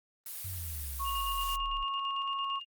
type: noise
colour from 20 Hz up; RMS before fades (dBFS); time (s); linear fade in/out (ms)
blue; -41; 0.26-1.56; 2
type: exponential sweep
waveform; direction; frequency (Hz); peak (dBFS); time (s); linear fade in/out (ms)
sine; down; 98 to 34.18; -38; 0.44-1.84; 10
type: tone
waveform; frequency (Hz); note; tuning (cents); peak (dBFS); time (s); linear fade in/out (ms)
sine; 1098; C#6; -17; -32; 0.99-2.6; 20
type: tone with tremolo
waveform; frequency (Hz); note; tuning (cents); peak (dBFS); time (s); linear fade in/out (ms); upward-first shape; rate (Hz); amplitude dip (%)
sine; 2825; F7; +19; -35; 1.04-2.65; 50; square; 8.9; 55
effects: Opus 32 kbps